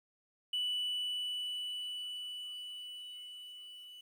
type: tone with level ramp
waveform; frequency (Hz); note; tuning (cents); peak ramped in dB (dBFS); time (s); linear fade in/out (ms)
triangle; 2967; F#7; +4; -29 to -48; 0.53-4.01; 5
effects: tanh soft clip ceiling -27 dBFS + 11-bit